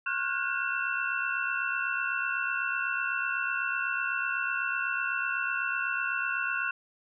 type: tone cluster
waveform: sine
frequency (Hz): 1083 / 1419 / 1487 / 1603 / 2696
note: C#6 / F6 / F#6 / G6 / E7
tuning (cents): -41 / +27 / +8 / +38 / +38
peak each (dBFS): -37 / -33 / -32 / -39 / -34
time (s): 0.06-6.71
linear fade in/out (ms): 5
effects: none